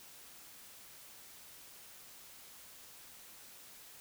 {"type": "silence", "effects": ["white hiss -55 dBFS RMS until 4 s"]}